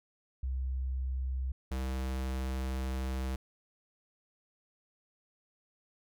sine / square tone pair in turn, 64.9 / 65.23 Hz, C2 / C2, -13 / -5 cents, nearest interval unison, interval 8 cents, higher second, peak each -31 / -33 dBFS, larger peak first, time 0.43-1.52 / 1.71-3.36 s, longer second, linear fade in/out 5 ms, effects none

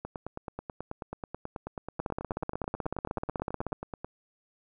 two click trains, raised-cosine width 1 ms, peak -17 / -22 dBFS, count 29 / 38, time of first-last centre 2-3.728 / 0.05-4.046 s, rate 16.2 / 9.26 Hz, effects none

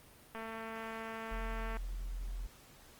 click train, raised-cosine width 0.5 ms, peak -29 dBFS, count 319, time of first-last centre 0.35-1.77 s, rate 224 Hz
sine tone, 42.66 Hz, F1, 40 cents flat, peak -37 dBFS, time 1.31-2.47 s, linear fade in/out 10 ms
effects pink hiss -59 dBFS RMS until 2.99 s + Opus 32 kbps

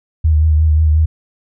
sine tone with vibrato, 77.78 Hz, D#2, in tune, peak -8 dBFS, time 0.24-1.06 s, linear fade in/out 10 ms, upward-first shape triangle, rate 5.6 Hz, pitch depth 46 cents each way, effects none

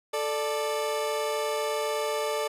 30% pulse tone pair together, 439.2 / 590.9 Hz, A4 / D5, -3 / +10 cents, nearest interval perfect fourth, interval 513 cents, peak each -27 dBFS, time 0.13-2.48 s, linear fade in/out 10 ms, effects resampled to 32000 Hz

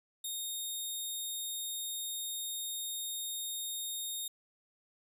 10% pulse tone, 3700 Hz, A#7, 14 cents flat, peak -28 dBFS, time 0.24-4.28 s, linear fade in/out 5 ms, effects resampled to 32000 Hz

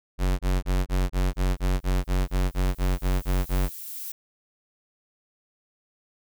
square tone bursts, 46.25 Hz, F#1, in tune, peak -21 dBFS, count 15, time 0.18-3.694 s, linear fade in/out 50 ms, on 210 ms, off 26 ms
violet noise with exponential growth, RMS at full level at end -34 dBFS, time 1.13-4.12 s, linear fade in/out 5 ms, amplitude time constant 650 ms
effects none

